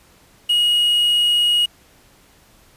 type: tone with quantisation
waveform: triangle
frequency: 2891 Hz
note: F#7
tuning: 41 cents flat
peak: -12 dBFS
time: 0.49-1.66 s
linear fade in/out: 10 ms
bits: 6
effects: pink hiss -52 dBFS RMS until 2.76 s + resampled to 32000 Hz